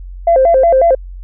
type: tone with vibrato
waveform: sine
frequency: 597 Hz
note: D5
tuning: 28 cents sharp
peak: -5 dBFS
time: 0.27-0.95 s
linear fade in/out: 5 ms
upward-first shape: square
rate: 5.5 Hz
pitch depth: 220 cents each way
effects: tanh soft clip ceiling -1 dBFS + added 45 Hz sine -26 dBFS peak until 1.23 s